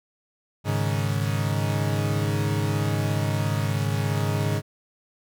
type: chord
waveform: 40% pulse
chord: Ab suspended fourth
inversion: none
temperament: equal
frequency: 103.83 / 138.59 / 155.56 Hz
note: Ab2 / Db3 / Eb3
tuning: 0 / 0 / 0 cents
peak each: -24 / -27 / -28 dBFS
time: 0.64-4.62 s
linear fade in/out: 50 ms
effects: none